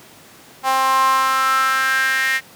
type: tone with high-pass filter sweep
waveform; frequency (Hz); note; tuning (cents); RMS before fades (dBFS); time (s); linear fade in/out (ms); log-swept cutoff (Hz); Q
sawtooth; 264.4; C4; +18; -17; 0.63-2.41; 50; 880 to 1900; 6.5
effects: pink hiss -44 dBFS RMS until 2.55 s + high-pass 150 Hz 12 dB/octave